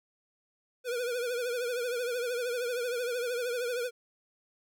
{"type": "tone with vibrato", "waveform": "square", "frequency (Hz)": 486.5, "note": "B4", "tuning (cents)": -26, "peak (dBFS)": -31, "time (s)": [0.84, 3.91], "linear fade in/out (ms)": 50, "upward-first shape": "triangle", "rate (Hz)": 13, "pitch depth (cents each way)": 90, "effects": []}